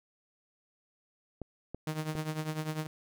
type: clicks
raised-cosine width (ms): 2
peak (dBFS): -25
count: 3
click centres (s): 1.417 / 1.746 / 2.153
type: tone with tremolo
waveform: sawtooth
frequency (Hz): 155.56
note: D#3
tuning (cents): 0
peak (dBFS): -26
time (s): 1.87-2.87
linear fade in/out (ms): 2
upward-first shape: triangle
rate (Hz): 10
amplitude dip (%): 80
effects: none